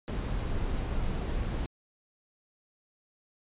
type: noise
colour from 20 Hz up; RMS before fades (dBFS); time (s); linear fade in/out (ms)
brown; -31; 0.08-1.66; 0
effects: resampled to 8000 Hz